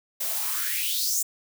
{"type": "noise with high-pass filter sweep", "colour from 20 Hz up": "blue", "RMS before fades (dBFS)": -27, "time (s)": [0.2, 1.23], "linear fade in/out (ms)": 10, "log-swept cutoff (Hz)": [470, 7600], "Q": 4.8, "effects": []}